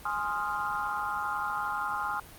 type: chord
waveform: sine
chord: F minor seventh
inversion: first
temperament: equal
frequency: 830.6 / 1046.5 / 1244.5 / 1396.9 Hz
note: Ab5 / C6 / Eb6 / F6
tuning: 0 / 0 / 0 / 0 cents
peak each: -34 dBFS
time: 0.05-2.2 s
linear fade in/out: 5 ms
effects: pink hiss -49 dBFS RMS until 2.38 s + Opus 32 kbps